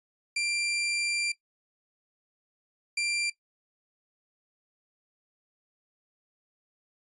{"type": "tone bursts at uneven times", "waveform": "sawtooth", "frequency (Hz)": 2369, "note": "D7", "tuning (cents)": 14, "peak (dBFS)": -23, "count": 2, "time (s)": [[0.36, 1.32], [2.97, 3.3]], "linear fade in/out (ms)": 5, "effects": ["noise-tail reverb RT60 0.1 s tail -18 dB re dry", "resampled to 24000 Hz"]}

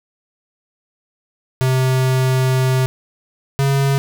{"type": "tone pair in turn", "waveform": "square", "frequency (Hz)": [130, 137.73], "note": ["C3", "C#3"], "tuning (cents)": [-11, -11], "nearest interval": "minor second", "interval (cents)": 100, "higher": "second", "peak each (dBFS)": -14, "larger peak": "neither", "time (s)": [[1.61, 2.86], [3.59, 3.98]], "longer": "first", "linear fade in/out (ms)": 0, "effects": []}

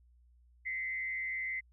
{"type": "tone with frequency modulation", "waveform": "sine", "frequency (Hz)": 2059, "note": "C7", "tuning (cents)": -28, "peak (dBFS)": -34, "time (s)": [0.65, 1.61], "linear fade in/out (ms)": 20, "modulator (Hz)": 129, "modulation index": 0.56, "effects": ["added 60 Hz sine -61 dBFS peak until 1.72 s"]}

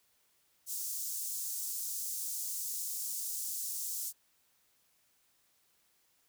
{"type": "high-pass noise", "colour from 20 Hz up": "pink", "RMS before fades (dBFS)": -38, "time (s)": [0.66, 4.13], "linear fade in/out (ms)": 50, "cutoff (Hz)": 6300, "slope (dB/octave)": 24, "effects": ["white hiss -72 dBFS RMS until 6.28 s"]}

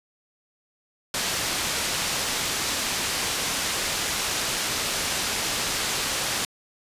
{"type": "low-pass noise", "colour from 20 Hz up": "white", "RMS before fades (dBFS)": -27, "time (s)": [1.14, 6.45], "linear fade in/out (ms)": 2, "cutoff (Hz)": 7000, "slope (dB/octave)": 12, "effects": ["resampled to 32000 Hz"]}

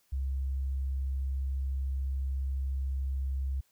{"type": "tone", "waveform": "sine", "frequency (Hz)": 67, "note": "C2", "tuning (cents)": 42, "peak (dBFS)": -29, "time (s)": [0.12, 3.61], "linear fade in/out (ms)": 10, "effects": ["white hiss -70 dBFS RMS until 3.71 s"]}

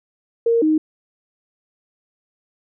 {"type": "tone pair in turn", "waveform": "sine", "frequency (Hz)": [463.4, 311.4], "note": ["A#4", "D#4"], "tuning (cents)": [-10, 2], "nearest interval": "perfect fifth", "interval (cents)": 688, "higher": "first", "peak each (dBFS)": -13, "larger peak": "neither", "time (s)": [[0.46, 0.62], [0.62, 0.78]], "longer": "neither", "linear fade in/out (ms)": 5, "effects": []}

